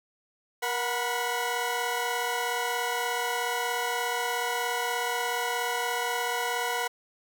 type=tone cluster; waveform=20% pulse; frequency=474.6 / 734 / 986 Hz; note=A#4 / F#5 / B5; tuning=+31 / -14 / -3 cents; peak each=-27 dBFS; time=0.62-6.88 s; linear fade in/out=10 ms; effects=none